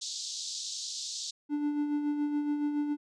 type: band-pass noise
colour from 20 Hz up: pink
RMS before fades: -38 dBFS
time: 0.01-1.31 s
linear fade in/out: 10 ms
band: 3700 to 7400 Hz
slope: 48 dB/octave
type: tone with tremolo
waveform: triangle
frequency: 293.7 Hz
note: D4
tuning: in tune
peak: -24 dBFS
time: 1.49-2.97 s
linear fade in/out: 50 ms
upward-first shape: sine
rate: 7.1 Hz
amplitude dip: 45%
effects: none